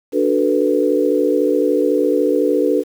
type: chord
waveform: sine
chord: B minor seventh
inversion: first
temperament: equal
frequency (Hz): 293.7 / 370 / 440 / 493.9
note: D4 / F#4 / A4 / B4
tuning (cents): 0 / 0 / 0 / 0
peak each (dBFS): -18 / -20 / -18 / -18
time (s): 0.12-2.84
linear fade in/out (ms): 50
effects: 7-bit